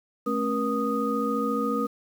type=tone cluster; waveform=sine; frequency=218.8 / 272.9 / 477.6 / 1242 Hz; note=A3 / C#4 / A#4 / D#6; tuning=-9 / -27 / +42 / -3 cents; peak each=-29 dBFS; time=0.26-1.87 s; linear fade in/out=10 ms; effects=8-bit